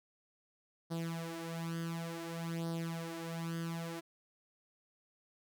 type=tone with flanger; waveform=sawtooth; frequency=166.2 Hz; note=E3; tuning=15 cents sharp; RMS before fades=-40 dBFS; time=0.9-4.01 s; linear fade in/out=20 ms; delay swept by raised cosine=0.2 to 5.4 ms; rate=0.56 Hz; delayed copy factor=+0.75; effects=none